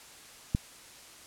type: click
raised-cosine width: 5 ms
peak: -13 dBFS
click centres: 0.549 s
effects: white hiss -51 dBFS RMS until 1.26 s + low-pass 10000 Hz 12 dB/octave